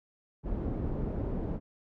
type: low-pass noise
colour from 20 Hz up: pink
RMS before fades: -33 dBFS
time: 0.43-1.6 s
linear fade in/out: 50 ms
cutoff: 420 Hz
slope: 12 dB/octave
effects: none